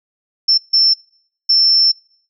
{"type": "tone bursts at uneven times", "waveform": "sine", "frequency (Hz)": 5360, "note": "E8", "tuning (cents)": 28, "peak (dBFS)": -8, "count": 3, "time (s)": [[0.48, 0.58], [0.73, 0.94], [1.49, 1.92]], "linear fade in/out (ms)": 10, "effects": ["noise-tail reverb RT60 0.6 s tail -26 dB re dry"]}